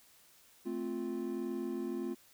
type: chord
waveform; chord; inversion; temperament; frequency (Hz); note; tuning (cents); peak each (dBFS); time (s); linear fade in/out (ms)
triangle; F major; first; equal; 220 / 261.6 / 349.2; A3 / C4 / F4; 0 / 0 / 0; -39 / -38 / -36; 0.65-2.15; 20
effects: white hiss -63 dBFS RMS until 2.33 s